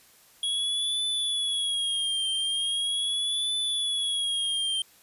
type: tone with vibrato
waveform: square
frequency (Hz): 3322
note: G#7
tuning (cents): 0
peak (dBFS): -26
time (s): 0.43-4.82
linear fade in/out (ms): 2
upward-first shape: triangle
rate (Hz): 0.4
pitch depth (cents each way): 93
effects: white hiss -57 dBFS RMS until 5.02 s + resampled to 32000 Hz